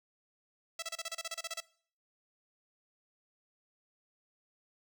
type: tone bursts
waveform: 5% pulse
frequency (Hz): 659.3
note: E5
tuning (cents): 0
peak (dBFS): -25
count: 13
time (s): 0.79-1.604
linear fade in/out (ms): 5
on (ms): 34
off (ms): 31
effects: noise-tail reverb RT60 0.5 s tail -21 dB re dry